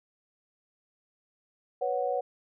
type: chord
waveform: sine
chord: B suspended second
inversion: none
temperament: equal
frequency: 493.9 / 554.4 / 740 Hz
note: B4 / C#5 / F#5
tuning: 0 / 0 / 0 cents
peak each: -31 dBFS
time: 1.81-2.21 s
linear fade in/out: 10 ms
effects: none